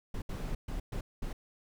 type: noise bursts at uneven times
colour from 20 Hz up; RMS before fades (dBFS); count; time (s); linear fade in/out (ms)
brown; -36; 5; 0.14-0.22 / 0.29-0.55 / 0.68-0.8 / 0.92-1.01 / 1.22-1.33; 5
effects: none